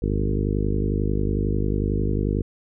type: harmonic tone with a mistuned harmonic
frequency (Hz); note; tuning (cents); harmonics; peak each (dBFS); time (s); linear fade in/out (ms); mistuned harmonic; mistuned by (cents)
51.1; G#1; -27; 1 / 2 / 3 / 4 / 5 / 6 / 7 / 8 / 9; -24 / -27 / -29 / -30 / -31 / -32 / -32 / -33 / -34; 0.02-2.42; 5; 1; +59
effects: none